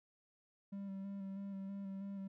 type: tone with vibrato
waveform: triangle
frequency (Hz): 196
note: G3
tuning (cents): 0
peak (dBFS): -40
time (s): 0.72-2.28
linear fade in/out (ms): 10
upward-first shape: square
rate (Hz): 3.1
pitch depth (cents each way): 20
effects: none